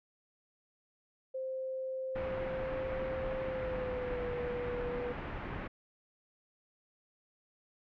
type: tone with pitch glide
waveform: sine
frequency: 523.3 to 488.3 Hz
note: C5 to B4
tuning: 0 to -20 cents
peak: -35 dBFS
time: 1.34-5.13 s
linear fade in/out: 10 ms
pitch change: -120 cents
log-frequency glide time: 3.45-4.34 s
type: low-pass noise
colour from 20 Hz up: pink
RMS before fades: -41 dBFS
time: 2.15-5.68 s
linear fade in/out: 10 ms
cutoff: 2300 Hz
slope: 24 dB/octave
effects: none